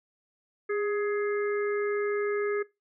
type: harmonic tone with a mistuned harmonic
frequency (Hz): 419.2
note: G#4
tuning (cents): +16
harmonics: 1 / 3 / 4 / 5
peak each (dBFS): -27 / -38 / -38 / -40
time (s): 0.69-2.63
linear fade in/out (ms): 10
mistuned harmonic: 1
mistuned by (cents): -35
effects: noise-tail reverb RT60 0.2 s tail -19 dB re dry